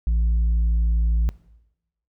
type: tone with tanh clipping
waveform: sine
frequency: 56.3 Hz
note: A1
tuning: 40 cents sharp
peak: -18 dBFS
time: 0.07-1.29 s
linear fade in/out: 0 ms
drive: 3 dB
effects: noise-tail reverb RT60 0.9 s tail -19 dB re dry